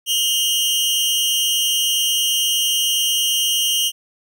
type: tone pair together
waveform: sawtooth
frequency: 2863 / 3134 Hz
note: F7 / G7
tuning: +42 / -1 cents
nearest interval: major second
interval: 157 cents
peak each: -16 dBFS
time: 0.06-3.92 s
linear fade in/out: 50 ms
effects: none